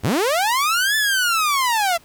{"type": "linear two-way sweep", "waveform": "sawtooth", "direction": "up then down", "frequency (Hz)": [69.3, 1760, 654], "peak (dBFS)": -13, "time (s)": [0.03, 1.98], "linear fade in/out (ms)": 20, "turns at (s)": 0.96, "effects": ["pink hiss -51 dBFS RMS until 2.04 s"]}